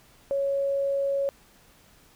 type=tone; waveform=sine; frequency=554.4 Hz; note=C#5; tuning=in tune; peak=-23 dBFS; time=0.31-1.29 s; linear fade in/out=0 ms; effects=pink hiss -57 dBFS RMS until 2.15 s